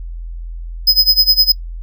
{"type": "tone with tremolo", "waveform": "square", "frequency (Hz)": 5040, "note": "D#8", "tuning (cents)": 21, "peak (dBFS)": -6, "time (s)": [0.87, 1.52], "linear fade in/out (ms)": 5, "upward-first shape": "sine", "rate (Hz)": 9.8, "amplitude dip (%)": 90, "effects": ["noise-tail reverb RT60 0.1 s tail -21 dB re dry", "added 42 Hz sine -24 dBFS peak until 1.82 s"]}